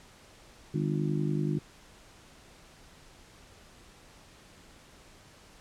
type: harmonic tone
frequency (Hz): 50.5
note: G#1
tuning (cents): -48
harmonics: 3 / 4 / 5 / 6 / 7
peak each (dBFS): -29 / -34 / -40 / -35 / -36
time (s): 0.74-1.59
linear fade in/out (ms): 5
effects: pink hiss -55 dBFS RMS until 5.6 s + low-pass 9000 Hz 12 dB/octave